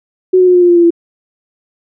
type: tone with pitch steps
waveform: sine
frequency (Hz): 370.5 / 365.8 / 361.2 / 356.6 / 352.1 / 347.7 / 343.3 / 339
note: F#4 / F#4 / F#4 / F4 / F4 / F4 / F4 / E4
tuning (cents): +2 / -20 / -42 / +36 / +14 / -8 / -30 / +49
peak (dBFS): -4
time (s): 0.33-0.906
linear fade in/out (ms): 10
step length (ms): 72
effects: none